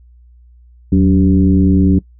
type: tone with frequency modulation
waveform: sine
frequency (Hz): 185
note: F#3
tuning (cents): 0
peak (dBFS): -7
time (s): 0.92-1.99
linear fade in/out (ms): 5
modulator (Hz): 100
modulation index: 1.2
effects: noise-tail reverb RT60 0.1 s tail -22 dB re dry + added 60 Hz sine -41 dBFS peak until 2.19 s